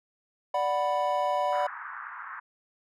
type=chord; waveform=triangle; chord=B minor; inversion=first; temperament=equal; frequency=587.3 / 740 / 987.8 Hz; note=D5 / F#5 / B5; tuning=0 / 0 / 0 cents; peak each=-27 dBFS; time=0.54-1.67 s; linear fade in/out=5 ms
type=band-pass noise; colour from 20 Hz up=white; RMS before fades=-40 dBFS; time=1.52-2.4 s; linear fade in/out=10 ms; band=960 to 1700 Hz; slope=48 dB/octave
effects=none